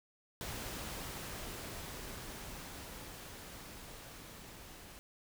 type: noise with level ramp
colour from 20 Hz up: pink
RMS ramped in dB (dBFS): -42 to -53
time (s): 0.41-4.99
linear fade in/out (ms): 0
effects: none